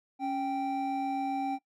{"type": "tone pair together", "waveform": "triangle", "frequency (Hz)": [276.3, 781.5], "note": ["C#4", "G5"], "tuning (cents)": [-6, -6], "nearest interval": "octave + tritone", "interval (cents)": 1800, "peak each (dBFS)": [-31, -29], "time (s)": [0.19, 1.59], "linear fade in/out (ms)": 50, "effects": ["noise-tail reverb RT60 0.1 s tail -18 dB re dry"]}